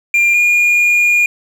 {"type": "tone pair in turn", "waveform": "triangle", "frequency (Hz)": [2392, 2427], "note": ["D7", "D#7"], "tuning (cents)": [31, -44], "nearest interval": "unison", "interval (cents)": 25, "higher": "second", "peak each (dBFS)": -7, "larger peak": "neither", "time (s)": [[0.14, 0.34], [0.34, 1.26]], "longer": "second", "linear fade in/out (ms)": 2, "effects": ["7-bit"]}